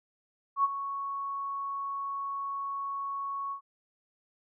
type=tone with ADSR envelope; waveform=sine; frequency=1108.7 Hz; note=C#6; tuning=in tune; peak=-20 dBFS; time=0.56-3.61 s; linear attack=80 ms; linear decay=30 ms; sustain=-12 dB; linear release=94 ms; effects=none